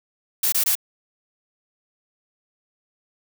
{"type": "noise bursts", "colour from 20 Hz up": "blue", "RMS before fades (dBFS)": -20, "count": 3, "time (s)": [0.43, 0.753], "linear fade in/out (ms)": 5, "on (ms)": 93, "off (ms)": 22, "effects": []}